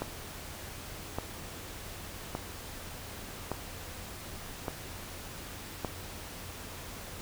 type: click train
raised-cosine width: 1 ms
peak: -18 dBFS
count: 6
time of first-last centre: 0.02-5.848 s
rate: 0.858 Hz
effects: added 88 Hz sine -51 dBFS peak until 7.21 s + pink hiss -44 dBFS RMS until 7.21 s